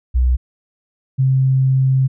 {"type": "tone pair in turn", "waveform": "sine", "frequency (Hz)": [62.5, 132.28], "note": ["B1", "C3"], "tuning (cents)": [21, 19], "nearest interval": "octave + minor second", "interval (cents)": 1298, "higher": "second", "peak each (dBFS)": -11, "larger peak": "neither", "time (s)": [[0.14, 0.37], [1.18, 2.08]], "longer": "second", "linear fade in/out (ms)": 20, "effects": []}